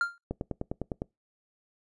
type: tone with exponential decay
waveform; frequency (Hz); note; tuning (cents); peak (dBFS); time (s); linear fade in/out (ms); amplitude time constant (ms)
triangle; 1395; F6; -2; -19; 0.01-0.18; 1; 36
type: click train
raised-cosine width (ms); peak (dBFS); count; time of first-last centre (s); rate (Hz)
2; -18; 8; 0.31-1.019; 9.87
effects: noise-tail reverb RT60 0.2 s tail -25 dB re dry + resampled to 24000 Hz